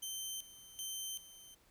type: tone with tremolo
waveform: 15% pulse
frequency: 3103 Hz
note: G7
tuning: 18 cents flat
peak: -33 dBFS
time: 0.02-1.55 s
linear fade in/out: 10 ms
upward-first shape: square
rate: 1.3 Hz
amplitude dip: 80%
effects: pink hiss -69 dBFS RMS until 1.7 s